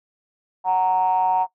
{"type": "ring-modulated tone", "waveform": "triangle", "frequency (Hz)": 92.5, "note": "F#2", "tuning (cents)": 0, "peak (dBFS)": -11, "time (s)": [0.64, 1.47], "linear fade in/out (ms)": 50, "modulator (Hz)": 834, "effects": ["noise-tail reverb RT60 0.1 s tail -19 dB re dry", "tanh soft clip ceiling -8 dBFS"]}